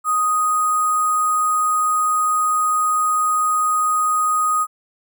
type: tone with sample-and-hold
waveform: sine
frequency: 1244.5 Hz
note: D#6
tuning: in tune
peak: -15 dBFS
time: 0.04-4.67 s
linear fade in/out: 50 ms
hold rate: 8820 Hz
effects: none